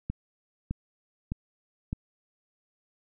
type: click train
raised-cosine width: 5 ms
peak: -18 dBFS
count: 4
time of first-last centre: 0.1-1.929 s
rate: 1.64 Hz
effects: none